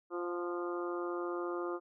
harmonic tone with a mistuned harmonic, 174.61 Hz, F3, in tune, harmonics 2 / 3 / 4 / 5 / 6 / 7 / 8, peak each -36 / -43 / -48 / -50 / -47 / -43 / -51 dBFS, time 0.1-1.8 s, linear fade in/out 50 ms, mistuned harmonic 4, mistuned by +27 cents, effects none

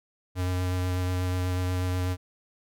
square tone with vibrato, 91 Hz, F#2, 28 cents flat, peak -26 dBFS, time 0.35-2.17 s, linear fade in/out 50 ms, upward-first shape sine, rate 8.2 Hz, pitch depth 12 cents each way, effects none

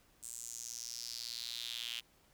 square tone with high-pass filter sweep, 59.1 Hz, A#1, 24 cents sharp, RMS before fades -44 dBFS, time 0.22-2.01 s, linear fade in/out 20 ms, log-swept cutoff 8100 to 3000 Hz, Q 4.5, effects pink hiss -68 dBFS RMS until 2.33 s

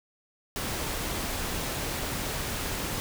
pink noise, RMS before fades -32 dBFS, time 0.56-3 s, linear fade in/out 0 ms, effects none

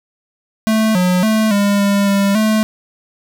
square tone with pitch steps, 219.3 / 181.1 / 218.4 / 202 / 200.6 / 198.8 / 217 Hz, A3 / F#3 / A3 / G#3 / G3 / G3 / A3, -6 / -37 / -13 / -48 / +40 / +25 / -24 cents, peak -12 dBFS, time 0.67-2.63 s, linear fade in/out 0 ms, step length 280 ms, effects none

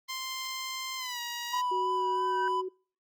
10% pulse tone with pitch glide, 1046.5 to 954.1 Hz, C6 to A#5, 0 to +40 cents, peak -26 dBFS, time 0.08-1.62 s, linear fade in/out 20 ms, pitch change -160 cents, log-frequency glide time 0.97-1.2 s
triangle tone with vibrato, 987.8 Hz, B5, in tune, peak -26 dBFS, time 1.52-2.62 s, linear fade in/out 20 ms, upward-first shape sine, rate 3.1 Hz, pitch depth 17 cents each way
sine tone, 372.4 Hz, F#4, 11 cents sharp, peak -32 dBFS, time 1.71-2.69 s, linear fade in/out 10 ms
sine tone with exponential growth, 1540 Hz, G6, 31 cents flat, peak -31 dBFS, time 1.88-2.48 s, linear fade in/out 2 ms, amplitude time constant 130 ms
effects noise-tail reverb RT60 0.4 s tail -26 dB re dry + Opus 24 kbps

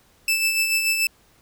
sawtooth tone with tremolo, 2637 Hz, E7, in tune, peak -14 dBFS, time 0.28-1.07 s, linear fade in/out 2 ms, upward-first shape sine, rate 6.9 Hz, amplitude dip 45%, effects pink hiss -58 dBFS RMS until 1.41 s

